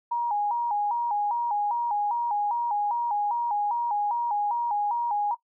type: tone with vibrato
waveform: sine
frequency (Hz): 885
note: A5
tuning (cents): +10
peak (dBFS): -23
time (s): 0.11-5.35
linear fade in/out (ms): 10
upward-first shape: square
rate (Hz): 2.5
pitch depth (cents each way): 120
effects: noise-tail reverb RT60 0.1 s tail -18 dB re dry